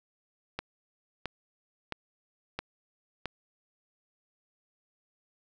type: click train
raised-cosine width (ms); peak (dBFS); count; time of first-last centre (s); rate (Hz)
0.3; -17; 5; 0.59-3.257; 1.5
effects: none